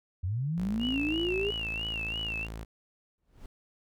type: linear sweep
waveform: sine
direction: up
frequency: 82.41 to 415.3 Hz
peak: -28 dBFS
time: 0.23-1.51 s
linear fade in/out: 10 ms
type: tone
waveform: sawtooth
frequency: 55.1 Hz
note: A1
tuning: 3 cents sharp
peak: -34 dBFS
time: 0.57-2.65 s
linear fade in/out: 20 ms
type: tone with vibrato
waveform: sine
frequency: 2769 Hz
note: F7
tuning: 15 cents flat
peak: -32 dBFS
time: 0.79-2.48 s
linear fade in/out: 50 ms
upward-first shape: sine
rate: 3 Hz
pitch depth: 110 cents each way
type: noise with exponential growth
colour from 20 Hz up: brown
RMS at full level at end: -43 dBFS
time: 3.18-3.46 s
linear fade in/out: 2 ms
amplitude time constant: 60 ms
effects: none

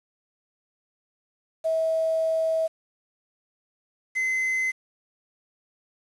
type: tone pair in turn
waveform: sine / triangle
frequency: 646 / 2051 Hz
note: E5 / C7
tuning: -35 / -35 cents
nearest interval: octave + minor sixth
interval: 2000 cents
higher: second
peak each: -21 dBFS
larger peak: neither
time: 1.64-2.68 / 4.15-4.72 s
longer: first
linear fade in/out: 20 ms
effects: resampled to 24000 Hz + 8-bit

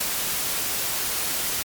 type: noise with ADSR envelope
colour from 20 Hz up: white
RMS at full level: -21 dBFS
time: 0-1.63 s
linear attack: 13 ms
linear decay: 3 ms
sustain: -5 dB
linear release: 11 ms
effects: MP3 96 kbps

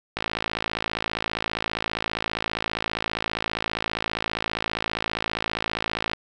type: click train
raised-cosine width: 0.3 ms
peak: -9 dBFS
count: 329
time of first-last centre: 0.17-6.134 s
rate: 55 Hz
effects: none

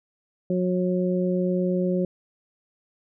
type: harmonic tone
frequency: 181.7 Hz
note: F#3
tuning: 31 cents flat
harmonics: 1 / 2 / 3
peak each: -23 / -26 / -28 dBFS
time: 0.5-2.05 s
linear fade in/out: 2 ms
effects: none

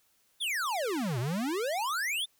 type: exponential two-way sweep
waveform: square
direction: down then up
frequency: 3700 to 113.2 to 3700 Hz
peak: -30 dBFS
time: 0.4-2.26 s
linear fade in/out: 20 ms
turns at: 1.19 s
effects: white hiss -69 dBFS RMS until 2.39 s

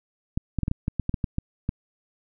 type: clicks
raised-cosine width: 5 ms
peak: -12 dBFS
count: 12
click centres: 0.375 / 0.587 / 0.633 / 0.681 / 0.714 / 0.881 / 0.997 / 1.094 / 1.142 / 1.242 / 1.384 / 1.691 s
effects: none

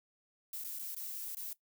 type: noise with dropouts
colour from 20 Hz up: violet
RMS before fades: -42 dBFS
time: 0.53-1.53 s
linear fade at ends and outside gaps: 2 ms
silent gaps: 0.638-0.645 / 0.789-0.793 / 0.948-0.964 / 1.349-1.369 s
effects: noise-tail reverb RT60 0.1 s tail -17 dB re dry

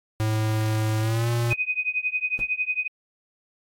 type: tone with pitch glide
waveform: square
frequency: 109 to 118.18 Hz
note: A2 to A#2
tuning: -16 to +24 cents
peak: -22 dBFS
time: 0.2-1.53 s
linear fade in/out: 0 ms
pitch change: +140 cents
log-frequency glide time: 1-1.29 s
type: tone with tremolo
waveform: sine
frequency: 2501 Hz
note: D#7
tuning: 8 cents sharp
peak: -19 dBFS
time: 1.5-2.88 s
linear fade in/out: 10 ms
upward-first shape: triangle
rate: 11 Hz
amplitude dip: 100%
type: noise with exponential decay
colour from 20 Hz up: brown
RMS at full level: -29 dBFS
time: 2.39-2.49 s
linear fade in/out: 1 ms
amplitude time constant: 20 ms
effects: AAC 64 kbps

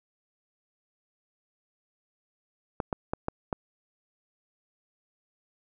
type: clicks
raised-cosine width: 1 ms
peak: -14 dBFS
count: 5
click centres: 2.802 / 2.928 / 3.135 / 3.284 / 3.528 s
effects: none

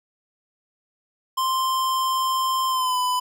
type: tone with pitch glide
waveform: square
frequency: 1046.5 to 1001 Hz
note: C6 to B5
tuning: 0 to +23 cents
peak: -21 dBFS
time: 1.37-3.2 s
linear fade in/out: 10 ms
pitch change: -77 cents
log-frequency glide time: 2.68-2.98 s
effects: none

